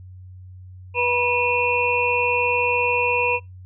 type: tone cluster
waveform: sine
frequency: 489.1 / 969 / 2456 / 2690 Hz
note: B4 / B5 / D#7 / E7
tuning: -17 / -33 / -23 / +34 cents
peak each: -23 dBFS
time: 0.94-3.4 s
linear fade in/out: 50 ms
effects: noise-tail reverb RT60 0.2 s tail -25 dB re dry + added 92 Hz sine -38 dBFS peak until 3.65 s